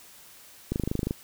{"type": "click train", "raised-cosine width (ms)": 3, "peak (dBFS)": -14, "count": 11, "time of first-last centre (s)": [0.72, 1.109], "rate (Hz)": 25.7, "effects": ["white hiss -51 dBFS RMS until 1.23 s"]}